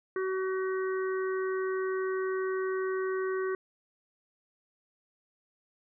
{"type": "harmonic tone", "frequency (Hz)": 377.7, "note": "F#4", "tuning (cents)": 36, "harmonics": [1, 3, 4, 5], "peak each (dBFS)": [-29, -39, -41, -43], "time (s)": [0.16, 3.55], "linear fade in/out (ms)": 2, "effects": []}